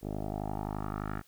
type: tone with low-pass filter sweep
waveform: 10% pulse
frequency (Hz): 51.6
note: G#1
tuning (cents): -10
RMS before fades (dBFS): -36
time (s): 0.01-1.23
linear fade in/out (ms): 50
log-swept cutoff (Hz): 510 to 1600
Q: 3.2
effects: white hiss -64 dBFS RMS until 1.27 s